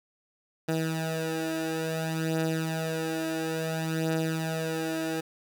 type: beating tone pair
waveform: 15% pulse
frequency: 160.8 / 161.38 Hz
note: E3 / E3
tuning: -43 / -36 cents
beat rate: 0.58 Hz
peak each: -23 / -27 dBFS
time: 0.68-5.21 s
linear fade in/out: 10 ms
effects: none